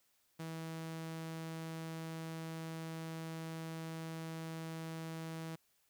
sawtooth tone, 162.2 Hz, E3, 28 cents flat, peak -38 dBFS, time 0.39-5.56 s, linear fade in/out 10 ms, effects white hiss -75 dBFS RMS until 5.89 s

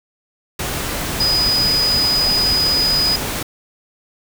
sine tone in noise, 4968 Hz, D#8, 3 cents flat, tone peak -14 dBFS, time 1.2-3.16 s, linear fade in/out 5 ms, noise pink, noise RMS -23 dBFS, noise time 0.59-3.43 s, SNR +6 dB, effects none

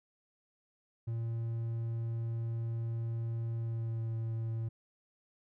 triangle tone with pitch glide, 115 to 113.22 Hz, A#2 to A2, -23 to +50 cents, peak -31 dBFS, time 1.07-4.69 s, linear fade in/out 10 ms, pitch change -27 cents, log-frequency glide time 3.56-4.09 s, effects none

